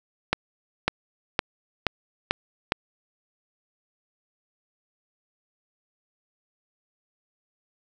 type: accelerating click train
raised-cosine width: 0.3 ms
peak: -4 dBFS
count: 6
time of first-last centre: 0.33-2.721 s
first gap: 550 ms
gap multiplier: 0.93
effects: none